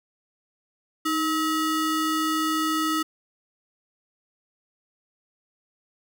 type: ring-modulated tone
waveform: square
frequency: 800 Hz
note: G5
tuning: 35 cents sharp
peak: -20 dBFS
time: 1.05-3.03 s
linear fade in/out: 10 ms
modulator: 487 Hz
effects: none